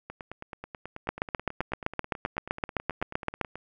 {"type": "two click trains", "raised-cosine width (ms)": 0.5, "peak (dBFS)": [-23, -11], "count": [33, 19], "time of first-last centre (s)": [[0.1, 3.556], [1.09, 3.413]], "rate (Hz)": [9.26, 7.75], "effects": []}